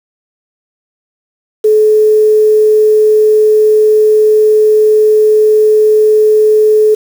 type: tone with quantisation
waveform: sine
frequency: 429.1 Hz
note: A4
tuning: 43 cents flat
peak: -4 dBFS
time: 1.64-6.95 s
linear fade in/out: 10 ms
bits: 5
effects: none